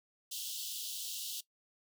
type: high-pass noise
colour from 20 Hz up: pink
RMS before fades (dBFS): -41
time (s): 0.31-1.41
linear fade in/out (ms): 10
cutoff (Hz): 2900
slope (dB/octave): 96
effects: noise-tail reverb RT60 0.1 s tail -18 dB re dry